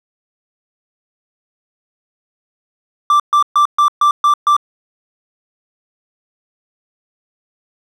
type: tone bursts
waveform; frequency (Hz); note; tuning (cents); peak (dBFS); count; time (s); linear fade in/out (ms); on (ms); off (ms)
triangle; 1174.7; D6; 0; -6; 7; 3.1-4.566; 2; 98; 130
effects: none